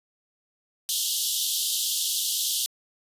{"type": "high-pass noise", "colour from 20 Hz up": "pink", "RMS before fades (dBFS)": -26, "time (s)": [0.89, 2.66], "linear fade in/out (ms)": 0, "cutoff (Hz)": 3000, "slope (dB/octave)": 96, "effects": ["resampled to 32000 Hz"]}